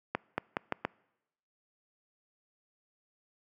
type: accelerating click train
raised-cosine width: 0.5 ms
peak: -14 dBFS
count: 5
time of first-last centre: 0.15-0.85 s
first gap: 230 ms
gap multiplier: 0.82
effects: noise-tail reverb RT60 0.9 s tail -25 dB re dry + high-pass 150 Hz 12 dB/octave